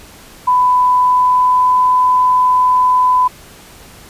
sine tone with pitch glide, 998 to 1004.4 Hz, B5 to B5, +18 to +29 cents, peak -8 dBFS, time 0.47-3.28 s, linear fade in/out 10 ms, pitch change +11 cents, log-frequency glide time 0.97-1.79 s, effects pink hiss -39 dBFS RMS until 4.09 s + resampled to 32000 Hz

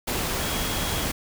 sine tone in noise, 3295 Hz, G#7, 14 cents flat, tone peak -36 dBFS, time 0.4-1.04 s, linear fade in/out 10 ms, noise pink, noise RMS -27 dBFS, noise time 0.07-1.12 s, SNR -12 dB, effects none

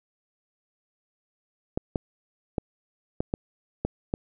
clicks, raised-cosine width 2 ms, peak -12 dBFS, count 7, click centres 1.775 / 1.958 / 2.582 / 3.205 / 3.339 / 3.85 / 4.139 s, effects none

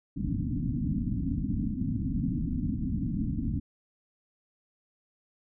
white low-pass noise, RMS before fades -30 dBFS, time 0.16-3.6 s, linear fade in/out 10 ms, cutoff 290 Hz, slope 96 dB/octave, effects none

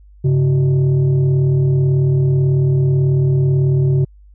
sine tone with frequency modulation, 137.6 Hz, C#3, 12 cents flat, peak -10 dBFS, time 0.24-4.05 s, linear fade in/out 10 ms, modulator 237 Hz, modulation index 0.53, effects tanh soft clip ceiling -6 dBFS + added 50 Hz sine -41 dBFS peak until 4.34 s

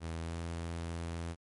sawtooth tone with pitch glide, 82.1 to 83.97 Hz, E2 to E2, -6 to +33 cents, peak -33 dBFS, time 0-1.36 s, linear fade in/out 50 ms, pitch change +39 cents, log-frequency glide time 0.2-0.35 s, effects MP3 48 kbps

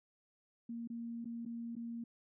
sine tone with dropouts, 233.1 Hz, A#3, in tune, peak -40 dBFS, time 0.69-2.04 s, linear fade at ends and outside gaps 5 ms, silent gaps 0.875-0.9 / 1.246-1.255 / 1.452-1.46 / 1.754-1.764 s, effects none

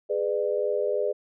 sine chord, G# diminished, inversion none, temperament just, 415.3 / 498.4 / 598 Hz, G#4 / B4 / D5, 0 / +16 / +31 cents, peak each -27 / -28 / -28 dBFS, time 0.09-1.13 s, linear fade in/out 20 ms, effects none

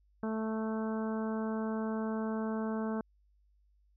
harmonic tone, 220 Hz, A3, in tune, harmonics 1 / 2 / 3 / 4 / 5 / 6 / 7, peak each -33 / -39 / -43 / -45 / -47 / -49 / -50 dBFS, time 0.23-3.01 s, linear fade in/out 2 ms, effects added 50 Hz sine -65 dBFS peak until 3.96 s

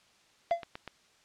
click train, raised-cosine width 0.3 ms, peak -24 dBFS, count 4, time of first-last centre 0.51-0.877 s, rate 8.18 Hz
triangle tone with exponential decay, 682 Hz, F5, 41 cents flat, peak -19 dBFS, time 0.51-0.64 s, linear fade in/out 5 ms, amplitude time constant 28 ms
effects white hiss -64 dBFS RMS until 1.24 s + low-pass 6000 Hz 12 dB/octave

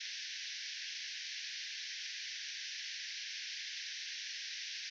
white band-pass noise, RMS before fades -44 dBFS, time 0-4.9 s, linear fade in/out 10 ms, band 1600 to 6000 Hz, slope 96 dB/octave, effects none

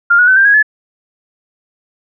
sine tone with pitch steps, 1400 / 1458.6 / 1519.7 / 1583.3 / 1649.6 / 1718.6 Hz, F6 / F#6 / F#6 / G6 / G#6 / A6, +4 / -25 / +46 / +17 / -12 / -41 cents, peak -5 dBFS, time 0.1-0.628 s, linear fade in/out 10 ms, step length 88 ms, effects none

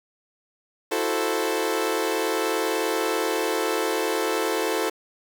sawtooth chord, F# half-diminished seventh, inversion third, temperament equal, 329.6 / 370 / 440 / 523.3 Hz, E4 / F#4 / A4 / C5, 0 / 0 / 0 / 0 cents, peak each -25 / -26 / -22 / -26 dBFS, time 0.91-4.9 s, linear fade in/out 10 ms, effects 7-bit

